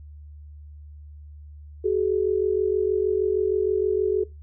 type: tone pair together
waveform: sine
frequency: 378.6 / 425 Hz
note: F#4 / G#4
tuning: +40 / +40 cents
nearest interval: major second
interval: 200 cents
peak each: -22 / -22 dBFS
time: 1.84-4.24 s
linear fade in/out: 10 ms
effects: noise-tail reverb RT60 0.2 s tail -19 dB re dry + added 74 Hz sine -40 dBFS peak until 4.42 s